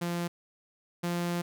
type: tone pair in turn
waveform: sawtooth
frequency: 172.7 / 173.54 Hz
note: F3 / F3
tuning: -19 / -11 cents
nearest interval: unison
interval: 8 cents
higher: second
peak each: -26 / -25 dBFS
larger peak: second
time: 0.01-0.28 / 1.03-1.42 s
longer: second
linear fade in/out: 10 ms
effects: none